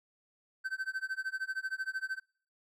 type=tone with tremolo; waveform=triangle; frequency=1541 Hz; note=G6; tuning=30 cents flat; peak=-29 dBFS; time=0.64-2.2 s; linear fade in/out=20 ms; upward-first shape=sine; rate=13 Hz; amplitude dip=95%; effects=noise-tail reverb RT60 0.5 s tail -26 dB re dry